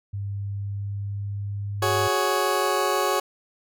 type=tone with pitch glide; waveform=sine; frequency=100 to 101.45 Hz; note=G2 to G#2; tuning=+35 to -40 cents; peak=-27 dBFS; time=0.13-2.08 s; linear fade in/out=10 ms; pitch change=+25 cents; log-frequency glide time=0.32-1.94 s
type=chord; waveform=20% pulse; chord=F# suspended second; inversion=none; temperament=just; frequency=370 / 416.2 / 555 Hz; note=F#4 / G#4 / C#5; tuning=0 / +4 / +2 cents; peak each=-21 dBFS; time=1.82-3.2 s; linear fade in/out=5 ms
effects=none